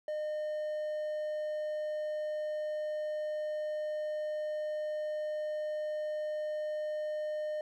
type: tone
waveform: triangle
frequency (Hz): 609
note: D#5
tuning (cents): -37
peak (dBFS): -31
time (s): 0.08-7.61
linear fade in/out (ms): 2
effects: none